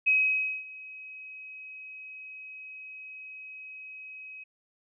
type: tone with ADSR envelope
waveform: sine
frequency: 2541 Hz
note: D#7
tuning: 36 cents sharp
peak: -19 dBFS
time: 0.06-4.44 s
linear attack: 18 ms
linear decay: 560 ms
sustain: -22 dB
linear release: 10 ms
effects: none